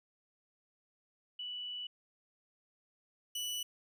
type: tone pair in turn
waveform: sine / sawtooth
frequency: 2960 / 2960 Hz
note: F#7 / F#7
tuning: 0 / 0 cents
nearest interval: unison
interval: 0 cents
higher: neither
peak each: -39 / -33 dBFS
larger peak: second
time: 1.39-1.87 / 3.35-3.63 s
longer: first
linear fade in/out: 5 ms
effects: none